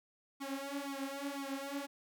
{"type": "tone with flanger", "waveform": "sawtooth", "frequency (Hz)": 277.2, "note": "C#4", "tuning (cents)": 0, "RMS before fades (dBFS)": -41, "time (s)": [0.4, 1.87], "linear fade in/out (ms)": 20, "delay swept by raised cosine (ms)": [0.86, 5.86], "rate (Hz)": 2, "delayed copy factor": 0.95, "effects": []}